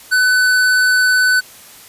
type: tone with hard clipping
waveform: sine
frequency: 1503 Hz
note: F#6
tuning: 27 cents sharp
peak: -12 dBFS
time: 0.11-1.41 s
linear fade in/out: 20 ms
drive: 14 dB
effects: white hiss -40 dBFS RMS until 1.88 s + resampled to 32000 Hz